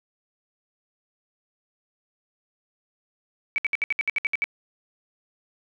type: tone bursts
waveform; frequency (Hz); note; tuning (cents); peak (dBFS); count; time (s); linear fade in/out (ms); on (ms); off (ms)
sine; 2289; D7; -45; -20; 11; 3.56-4.441; 0; 21; 65
effects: none